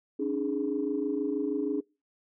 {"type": "chord", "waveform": "sine", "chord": "C# suspended second", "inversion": "none", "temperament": "equal with one note detuned", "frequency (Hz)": [277.2, 303.5, 415.3], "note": ["C#4", "D#4", "G#4"], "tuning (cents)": [0, -43, 0], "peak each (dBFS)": -31, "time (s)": [0.19, 1.81], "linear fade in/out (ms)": 10, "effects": ["noise-tail reverb RT60 0.3 s tail -25 dB re dry", "tanh soft clip ceiling -18 dBFS"]}